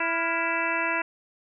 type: harmonic tone with a mistuned harmonic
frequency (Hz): 331.6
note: E4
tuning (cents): +10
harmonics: 1 / 2 / 3 / 4 / 5 / 6 / 7 / 8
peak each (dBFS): -35 / -33 / -30 / -32 / -32 / -32 / -34 / -31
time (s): 0-1.02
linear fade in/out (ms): 5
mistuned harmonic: 4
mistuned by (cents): +91
effects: none